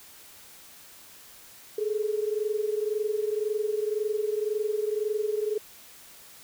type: tone pair together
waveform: sine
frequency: 418.1 / 440 Hz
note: G#4 / A4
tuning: +12 / 0 cents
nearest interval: minor second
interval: 88 cents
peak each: -27 / -30 dBFS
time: 1.78-5.58 s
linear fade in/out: 5 ms
effects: white hiss -50 dBFS RMS until 6.43 s